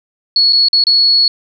sine tone with dropouts, 4371 Hz, C#8, 25 cents flat, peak -7 dBFS, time 0.36-1.28 s, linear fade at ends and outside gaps 2 ms, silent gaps 0.525-0.53 / 0.685-0.73 / 0.839-0.868 s, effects none

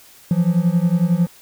triangle beating tone pair, 167.7 / 178.7 Hz, E3 / F3, +30 / +40 cents, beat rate 11 Hz, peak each -15 dBFS, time 0.31-1.27 s, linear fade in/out 2 ms, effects white hiss -47 dBFS RMS until 1.41 s

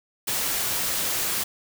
white noise, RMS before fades -26 dBFS, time 0.27-1.44 s, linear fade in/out 10 ms, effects none

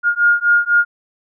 sine beating tone pair, 1419 / 1423 Hz, F6 / F6, +27 / +32 cents, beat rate 4 Hz, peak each -14 dBFS, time 0.03-0.85 s, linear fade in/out 50 ms, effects none

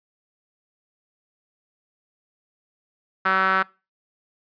sawtooth tone with band-pass filter, 189.9 Hz, F#3, 45 cents sharp, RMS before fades -20 dBFS, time 3.25-3.63 s, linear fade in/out 10 ms, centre 1400 Hz, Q 4.7, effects noise-tail reverb RT60 0.3 s tail -23 dB re dry + resampled to 11025 Hz

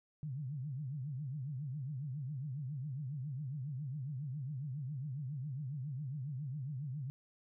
sine tone with vibrato, 138.59 Hz, C#3, in tune, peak -38 dBFS, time 0.23-7.1 s, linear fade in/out 0 ms, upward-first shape triangle, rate 7.3 Hz, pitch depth 240 cents each way, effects none

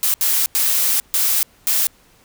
blue noise bursts at uneven times, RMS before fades -17 dBFS, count 5, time 0.03-0.14 / 0.21-0.46 / 0.55-1 / 1.14-1.43 / 1.67-1.87 s, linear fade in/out 0 ms, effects pink hiss -53 dBFS RMS until 2.24 s

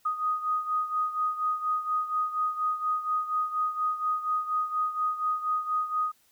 sine beating tone pair, 1244.5 / 1248.7 Hz, D#6 / D#6, 0 / +6 cents, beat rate 4.2 Hz, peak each -27 / -32 dBFS, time 0.05-6.12 s, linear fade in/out 10 ms, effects white hiss -65 dBFS RMS until 6.31 s

